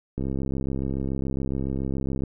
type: click train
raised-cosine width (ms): 3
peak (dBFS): -16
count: 139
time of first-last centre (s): 0.18-2.237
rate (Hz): 67.1
effects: none